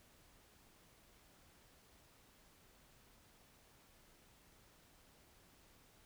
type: silence
effects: pink hiss -67 dBFS RMS until 6.05 s